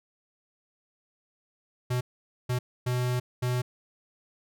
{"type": "tone bursts at uneven times", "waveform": "square", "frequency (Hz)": 124.5, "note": "B2", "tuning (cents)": 14, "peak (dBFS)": -26, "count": 4, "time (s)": [[1.9, 2.01], [2.49, 2.59], [2.86, 3.2], [3.42, 3.62]], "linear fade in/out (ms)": 10, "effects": []}